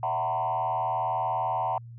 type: tone with frequency modulation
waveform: sine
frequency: 830.6 Hz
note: G#5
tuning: in tune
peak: -24 dBFS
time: 0.03-1.78 s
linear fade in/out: 2 ms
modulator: 80 Hz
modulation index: 2.1
effects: tanh soft clip ceiling -20 dBFS + added 117 Hz sine -41 dBFS peak until 1.98 s